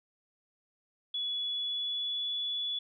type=tone with pitch glide; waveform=sine; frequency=3400 to 3424 Hz; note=G#7 to A7; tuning=+40 to -48 cents; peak=-31 dBFS; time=1.14-2.79 s; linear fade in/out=5 ms; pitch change=+12 cents; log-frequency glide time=1.34-2.27 s; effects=none